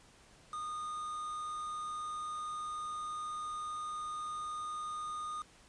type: tone with quantisation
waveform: triangle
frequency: 1228 Hz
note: D#6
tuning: 23 cents flat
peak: -36 dBFS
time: 0.53-5.42 s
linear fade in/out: 2 ms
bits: 8
effects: pink hiss -61 dBFS RMS until 5.68 s + resampled to 22050 Hz